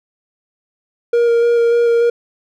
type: tone with vibrato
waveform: triangle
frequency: 470 Hz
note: A#4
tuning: 14 cents sharp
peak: -8 dBFS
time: 1.13-2.1 s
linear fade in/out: 5 ms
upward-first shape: square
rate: 3.4 Hz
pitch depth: 10 cents each way
effects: none